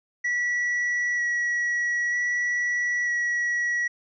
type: tone with vibrato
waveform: triangle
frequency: 1934 Hz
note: B6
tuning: 37 cents flat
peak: -21 dBFS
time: 0.24-3.88 s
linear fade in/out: 10 ms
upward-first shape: square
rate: 0.53 Hz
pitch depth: 9 cents each way
effects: resampled to 16000 Hz